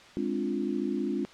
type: chord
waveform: sine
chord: D half-diminished seventh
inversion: second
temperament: equal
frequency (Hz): 207.7 / 261.6 / 293.7 / 349.2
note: Ab3 / C4 / D4 / F4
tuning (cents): 0 / 0 / 0 / 0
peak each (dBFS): -33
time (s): 0.17-1.25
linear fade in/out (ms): 0
effects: white hiss -51 dBFS RMS until 1.33 s + low-pass 4000 Hz 12 dB/octave